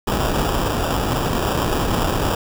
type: noise with sample-and-hold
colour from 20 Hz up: pink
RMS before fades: -20 dBFS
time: 0.07-2.35 s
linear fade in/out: 5 ms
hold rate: 2100 Hz
effects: none